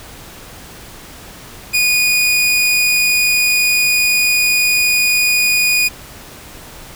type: tone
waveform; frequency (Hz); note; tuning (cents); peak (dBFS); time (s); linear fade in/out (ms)
sawtooth; 2462; D#7; -19; -8; 1.73-5.89; 20
effects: pink hiss -36 dBFS RMS until 6.95 s